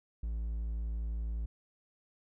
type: tone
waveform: triangle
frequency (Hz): 55.9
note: A1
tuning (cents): +28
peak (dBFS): -31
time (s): 0.23-1.46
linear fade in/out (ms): 5
effects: none